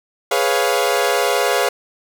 sawtooth chord, C# dominant seventh, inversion second, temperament equal, 415.3 / 493.9 / 554.4 / 698.5 Hz, G#4 / B4 / C#5 / E#5, 0 / 0 / 0 / 0 cents, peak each -17 dBFS, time 0.31-1.69 s, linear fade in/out 5 ms, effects none

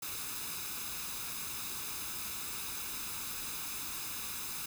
white noise with comb filter, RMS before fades -40 dBFS, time 0.02-4.66 s, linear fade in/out 5 ms, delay 0.79 ms, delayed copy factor +0.6, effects none

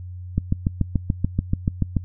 click train, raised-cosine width 5 ms, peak -7 dBFS, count 12, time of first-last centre 0.38-1.967 s, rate 6.93 Hz, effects noise-tail reverb RT60 0.1 s tail -24 dB re dry + added 90 Hz sine -32 dBFS peak until 2.04 s

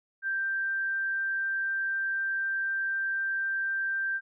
sine tone, 1574 Hz, G6, 7 cents sharp, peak -27 dBFS, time 0.22-4.21 s, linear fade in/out 50 ms, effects none

